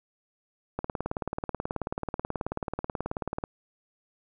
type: click train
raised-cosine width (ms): 1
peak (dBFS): -16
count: 50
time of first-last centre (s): 0.79-3.439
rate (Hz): 18.5
effects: none